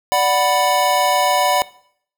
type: chord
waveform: square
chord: B minor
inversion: first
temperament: equal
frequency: 587.3 / 740 / 987.8 Hz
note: D5 / F#5 / B5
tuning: 0 / 0 / 0 cents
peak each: -20 / -18 / -19 dBFS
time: 0.12-1.62 s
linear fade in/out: 0 ms
effects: noise-tail reverb RT60 0.6 s tail -19 dB re dry